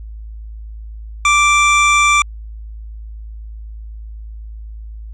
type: tone pair together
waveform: square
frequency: 1174.7 / 2349 Hz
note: D6 / D7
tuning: 0 / 0 cents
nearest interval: octave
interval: 1200 cents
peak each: -13 dBFS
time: 1.25-2.22 s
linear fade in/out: 2 ms
effects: added 54 Hz sine -28 dBFS peak until 5.13 s + resampled to 22050 Hz